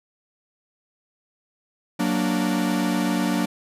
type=chord; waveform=45% pulse; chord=Gb augmented; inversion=none; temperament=equal; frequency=185 / 233.1 / 293.7 Hz; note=Gb3 / Bb3 / D4; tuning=0 / 0 / 0 cents; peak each=-25 dBFS; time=1.99-3.46 s; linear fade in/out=10 ms; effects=resampled to 32000 Hz